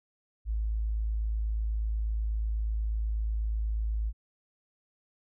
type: tone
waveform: sine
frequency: 54.1 Hz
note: A1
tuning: 29 cents flat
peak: -27 dBFS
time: 0.45-4.13 s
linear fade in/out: 50 ms
effects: none